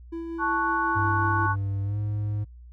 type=tone with tremolo; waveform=triangle; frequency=332.4 Hz; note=E4; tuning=15 cents sharp; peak=-28 dBFS; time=0.12-1.47 s; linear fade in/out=10 ms; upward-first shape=sine; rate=5.5 Hz; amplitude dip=25%
type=chord; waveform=sine; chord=F# minor; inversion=first; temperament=equal; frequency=880 / 1108.7 / 1480 Hz; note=A5 / C#6 / F#6; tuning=0 / 0 / 0 cents; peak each=-28 / -26 / -27 dBFS; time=0.38-1.56 s; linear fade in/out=50 ms
type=tone with pitch glide; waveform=triangle; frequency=99.1 to 104.45 Hz; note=G2 to G#2; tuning=+19 to +10 cents; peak=-23 dBFS; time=0.95-2.45 s; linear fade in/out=20 ms; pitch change=+91 cents; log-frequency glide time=1.83-1.98 s
effects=added 60 Hz sine -43 dBFS peak until 2.72 s